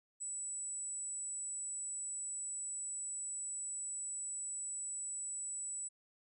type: tone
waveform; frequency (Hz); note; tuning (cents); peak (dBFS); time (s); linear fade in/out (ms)
sine; 7930; B8; +6; -39; 0.2-5.89; 20
effects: none